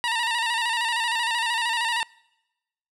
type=tone with vibrato; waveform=15% pulse; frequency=931 Hz; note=A#5; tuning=2 cents flat; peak=-16 dBFS; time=0.04-2.03 s; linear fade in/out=0 ms; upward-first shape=square; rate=13 Hz; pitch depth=52 cents each way; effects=noise-tail reverb RT60 1.0 s tail -26 dB re dry + low-pass 8000 Hz 12 dB/octave